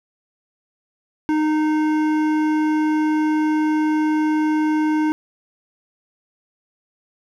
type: tone with hard clipping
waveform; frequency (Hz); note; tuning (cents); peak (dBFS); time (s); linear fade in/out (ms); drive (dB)
triangle; 308; D#4; -17; -18; 1.29-5.12; 0; 16
effects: none